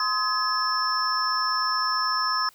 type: tone cluster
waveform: sine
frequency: 1034 / 1263 / 1696 / 5340 Hz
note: C6 / D#6 / G#6 / E8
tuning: -21 / +26 / +36 / +22 cents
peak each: -28 / -26 / -31 / -27 dBFS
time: 0-2.49 s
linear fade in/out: 2 ms
effects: white hiss -56 dBFS RMS until 2.54 s